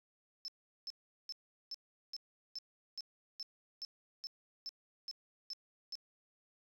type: tone bursts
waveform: sine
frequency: 5274 Hz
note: E8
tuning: in tune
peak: -39 dBFS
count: 14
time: 0.45-5.954 s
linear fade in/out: 0 ms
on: 31 ms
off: 390 ms
effects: tanh soft clip ceiling -37 dBFS